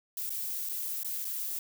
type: noise with dropouts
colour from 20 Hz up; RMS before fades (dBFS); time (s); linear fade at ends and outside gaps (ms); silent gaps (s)
violet; -35; 0.17-1.59; 2; 0.295-0.303 / 0.69-0.694 / 1.033-1.046 / 1.246-1.251
effects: none